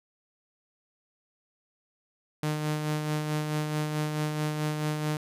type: tone with tremolo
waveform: sawtooth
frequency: 152.1 Hz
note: D#3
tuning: 39 cents flat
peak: -22 dBFS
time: 2.43-5.17 s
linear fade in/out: 2 ms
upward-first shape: sine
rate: 4.6 Hz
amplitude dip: 40%
effects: resampled to 32000 Hz